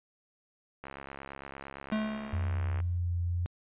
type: click train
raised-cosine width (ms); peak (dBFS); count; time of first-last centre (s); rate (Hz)
0.5; -27; 136; 0.84-2.802; 68.8
type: tone with exponential decay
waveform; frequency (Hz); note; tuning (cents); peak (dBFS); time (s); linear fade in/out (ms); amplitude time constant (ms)
square; 216; A3; -32; -27; 1.92-2.98; 2; 230
type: tone with vibrato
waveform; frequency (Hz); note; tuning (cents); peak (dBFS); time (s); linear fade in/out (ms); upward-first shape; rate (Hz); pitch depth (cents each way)
sine; 87.31; F2; 0; -28; 2.33-3.46; 0; sine; 2; 10
effects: resampled to 8000 Hz